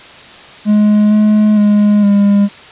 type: tone with pitch steps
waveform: triangle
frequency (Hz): 209.9 / 212.2 / 207.5 / 202.1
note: G#3 / G#3 / G#3 / G#3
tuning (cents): +19 / +38 / -1 / -47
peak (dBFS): -4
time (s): 0.65-2.49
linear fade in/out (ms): 50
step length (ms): 460
effects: white hiss -35 dBFS RMS until 2.71 s + resampled to 8000 Hz